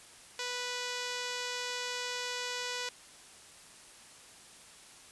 5% pulse tone, 492.9 Hz, B4, 3 cents flat, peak -23 dBFS, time 0.39-2.89 s, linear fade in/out 2 ms, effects white hiss -54 dBFS RMS until 5.11 s + resampled to 24000 Hz

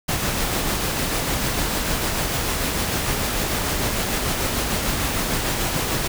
pink noise with tremolo, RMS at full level -22 dBFS, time 0.08-6.08 s, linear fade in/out 10 ms, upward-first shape sine, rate 6.7 Hz, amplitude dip 25%, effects none

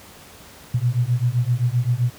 sine beating tone pair, 118.3 / 126 Hz, A#2 / B2, +26 / +35 cents, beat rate 7.7 Hz, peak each -20 dBFS, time 0.74-2.1 s, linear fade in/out 5 ms, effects pink hiss -44 dBFS RMS until 2.18 s + high-pass 60 Hz 12 dB/octave

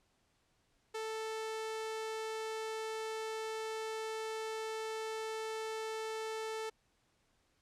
sawtooth tone, 440.8 Hz, A4, 3 cents sharp, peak -34 dBFS, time 0.94-6.7 s, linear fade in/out 10 ms, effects pink hiss -75 dBFS RMS until 7.61 s + low-pass 9000 Hz 12 dB/octave

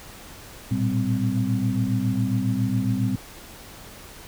sine tone cluster, 111.9 / 119.2 / 195.1 / 257.9 Hz, A2 / A#2 / G3 / C4, +30 / +39 / -8 / -25 cents, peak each -26 dBFS, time 0.71-3.16 s, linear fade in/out 5 ms, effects pink hiss -43 dBFS RMS until 4.27 s

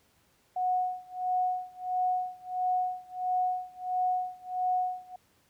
sine tone with tremolo, 733 Hz, F#5, 16 cents flat, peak -24 dBFS, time 0.56-5.16 s, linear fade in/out 5 ms, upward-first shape sine, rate 1.5 Hz, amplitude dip 95%, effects pink hiss -67 dBFS RMS until 5.49 s + high-pass 60 Hz 12 dB/octave

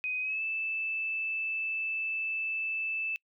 sine tone with pitch glide, 2506 to 2634 Hz, D#7 to E7, +12 to -2 cents, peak -30 dBFS, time 0.04-3.16 s, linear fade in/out 0 ms, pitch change +86 cents, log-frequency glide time 0.21-0.42 s, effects noise-tail reverb RT60 0.1 s tail -26 dB re dry

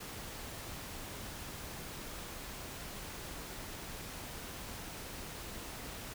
pink noise, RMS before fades -45 dBFS, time 0-6.14 s, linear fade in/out 10 ms, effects none

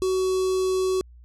square tone with notch filter, 374.8 Hz, F#4, 22 cents sharp, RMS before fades -23 dBFS, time 0.02-1.01 s, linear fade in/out 0 ms, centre 1900 Hz, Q 0.53, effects added 60 Hz sine -45 dBFS peak until 1.24 s + low-pass 9000 Hz 12 dB/octave

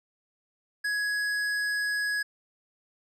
sine tone with hard clipping, 1672 Hz, G#6, 11 cents sharp, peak -28 dBFS, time 0.84-2.23 s, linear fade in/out 10 ms, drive 11 dB, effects none

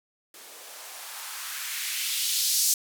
violet noise with band-pass filter sweep, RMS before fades -30 dBFS, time 0.34-2.74 s, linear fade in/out 2 ms, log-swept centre 340 to 5900 Hz, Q 1.5, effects none

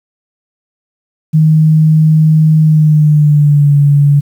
sine tone with pitch glide, 156.5 to 143.51 Hz, D#3 to D3, +10 to -40 cents, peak -4 dBFS, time 1.33-4.21 s, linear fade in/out 20 ms, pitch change -150 cents, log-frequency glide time 2.61-3.75 s, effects 7-bit

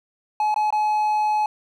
triangle tone with dropouts, 850 Hz, G#5, 40 cents sharp, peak -16 dBFS, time 0.4-1.46 s, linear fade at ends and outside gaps 2 ms, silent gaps 0.543-0.561 / 0.705-0.725 s, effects none

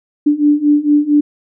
sine beating tone pair, 291.8 / 296.2 Hz, D4 / D4, -11 / +15 cents, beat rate 4.4 Hz, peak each -13 / -11 dBFS, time 0.26-1.21 s, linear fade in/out 10 ms, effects none

